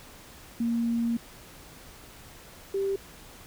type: tone pair in turn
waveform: sine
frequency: 233.1 / 392 Hz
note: A#3 / G4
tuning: 0 / 0 cents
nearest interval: major sixth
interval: 900 cents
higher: second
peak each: -24 / -25 dBFS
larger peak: first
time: 0.6-1.17 / 2.74-2.96 s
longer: first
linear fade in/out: 5 ms
effects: pink hiss -49 dBFS RMS until 3.46 s